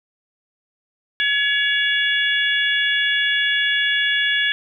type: harmonic tone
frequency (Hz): 565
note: C#5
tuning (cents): +33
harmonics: 3 / 4 / 5 / 6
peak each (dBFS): -19 / -25 / -25 / -22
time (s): 1.2-4.52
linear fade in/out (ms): 0
effects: none